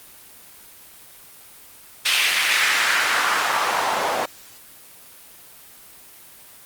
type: noise with band-pass filter sweep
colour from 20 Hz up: white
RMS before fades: -20 dBFS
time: 2.05-4.26 s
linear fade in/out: 10 ms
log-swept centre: 2900 to 660 Hz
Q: 1.8
effects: white hiss -45 dBFS RMS until 6.65 s + Opus 32 kbps